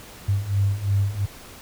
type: beating tone pair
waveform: sine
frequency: 97.7 / 100.6 Hz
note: G2 / G2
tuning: -5 / +45 cents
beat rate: 2.9 Hz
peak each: -24 / -21 dBFS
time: 0.28-1.26 s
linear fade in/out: 10 ms
effects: pink hiss -43 dBFS RMS until 1.61 s